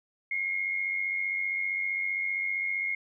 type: tone with amplitude modulation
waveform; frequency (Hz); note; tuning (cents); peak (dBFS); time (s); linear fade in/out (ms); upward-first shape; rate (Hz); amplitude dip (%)
sine; 2149; C7; +46; -25; 0.31-2.95; 5; sine; 95.3; 55
effects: none